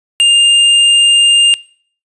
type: tone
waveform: square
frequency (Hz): 2807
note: F7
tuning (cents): +8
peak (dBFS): -6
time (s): 0.2-1.54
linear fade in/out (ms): 0
effects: noise-tail reverb RT60 0.5 s tail -22 dB re dry + resampled to 24000 Hz